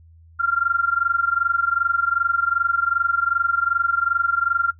sine tone with amplitude modulation, 1383 Hz, F6, 17 cents flat, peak -13 dBFS, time 0.39-4.72 s, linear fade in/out 20 ms, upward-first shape sine, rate 22.6 Hz, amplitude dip 85%, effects noise-tail reverb RT60 0.1 s tail -19 dB re dry + added 82 Hz sine -46 dBFS peak until 4.79 s

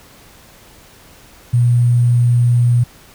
sine tone with sample-and-hold, 120.7 Hz, B2, 39 cents flat, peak -9 dBFS, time 1.53-2.84 s, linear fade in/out 10 ms, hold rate 8820 Hz, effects pink hiss -44 dBFS RMS until 3.14 s

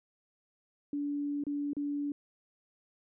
sine tone with dropouts, 288.3 Hz, D4, 32 cents flat, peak -31 dBFS, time 0.93-2.12 s, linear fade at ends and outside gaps 2 ms, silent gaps 1.438-1.467 / 1.733-1.767 s, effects none

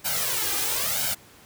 white noise with flanger, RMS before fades -26 dBFS, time 0.04-1.15 s, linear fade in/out 20 ms, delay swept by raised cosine 1.3 to 2.5 ms, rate 1 Hz, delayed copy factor +0.85, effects pink hiss -51 dBFS RMS until 1.45 s + high-pass 80 Hz 12 dB/octave

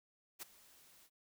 white noise with ADSR envelope, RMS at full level -44 dBFS, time 0.39-1.1 s, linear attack 32 ms, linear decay 13 ms, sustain -20 dB, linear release 52 ms, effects none

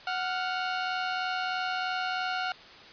sawtooth tone pair together, 740 / 1396.9 Hz, F#5 / F6, 0 / 0 cents, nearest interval major seventh, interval 1100 cents, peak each -27 / -29 dBFS, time 0.07-2.52 s, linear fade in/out 2 ms, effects white hiss -49 dBFS RMS until 2.92 s + resampled to 11025 Hz

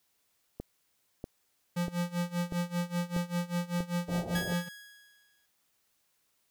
click train, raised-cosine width 2 ms, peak -24 dBFS, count 6, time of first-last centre 0.6-3.805 s, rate 1.56 Hz
square tone with tremolo, 174.61 Hz, F3, in tune, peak -28 dBFS, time 1.76-4.69 s, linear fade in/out 10 ms, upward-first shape sine, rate 5.1 Hz, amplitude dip 90%
white low-pass noise, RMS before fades -40 dBFS, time 4.08-4.54 s, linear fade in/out 5 ms, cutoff 750 Hz, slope 48 dB/octave
sawtooth tone with exponential decay, 1661.2 Hz, G#6, in tune, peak -29 dBFS, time 4.35-5.46 s, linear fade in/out 5 ms, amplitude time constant 240 ms
effects white hiss -74 dBFS RMS until 6.5 s

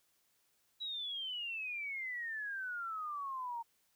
sine exponential sweep, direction down, 3920 to 913 Hz, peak -38 dBFS, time 0.8-3.63 s, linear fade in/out 20 ms, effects white hiss -75 dBFS RMS until 3.95 s

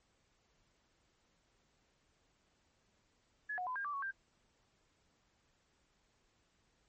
sine tone with pitch steps, 1699 / 728 / 1011 / 1609 / 1165 / 1112 / 1582 Hz, G#6 / F#5 / B5 / G6 / D6 / C#6 / G6, +39 / -28 / +40 / +45 / -14 / +5 / +15 cents, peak -37 dBFS, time 3.49-4.113 s, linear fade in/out 10 ms, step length 89 ms, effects pink hiss -75 dBFS RMS until 6.88 s + MP3 32 kbps

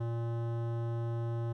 sine tone with hard clipping, 116.54 Hz, A#2, in tune, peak -34 dBFS, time 0-1.53 s, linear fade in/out 10 ms, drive 16 dB, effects none

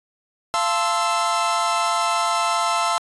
45% pulse chord, F major seventh, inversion none, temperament equal with one note detuned, 689.2 / 880 / 1046.5 / 1318.5 Hz, F5 / A5 / C6 / E6, -23 / 0 / 0 / 0 cents, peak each -25 / -25 / -25 / -23 dBFS, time 0.54-2.98 s, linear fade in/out 0 ms, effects resampled to 24000 Hz

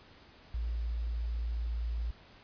sine tone with quantisation, 57.4 Hz, A#1, 26 cents flat, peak -31 dBFS, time 0.54-2.11 s, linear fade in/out 5 ms, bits 10, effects pink hiss -57 dBFS RMS until 2.43 s + resampled to 11025 Hz

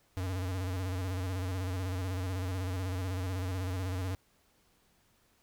square tone with vibrato, 92.5 Hz, F#2, in tune, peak -33 dBFS, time 0.17-4.15 s, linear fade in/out 0 ms, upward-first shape square, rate 16 Hz, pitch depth 57 cents each way, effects pink hiss -69 dBFS RMS until 5.42 s

